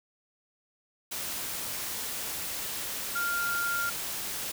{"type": "tone in noise", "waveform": "sine", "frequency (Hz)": 1396.9, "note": "F6", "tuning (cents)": 0, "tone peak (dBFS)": -28, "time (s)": [3.15, 3.9], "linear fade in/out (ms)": 10, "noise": "white", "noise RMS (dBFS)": -35, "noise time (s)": [1.11, 4.52], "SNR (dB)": 4, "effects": []}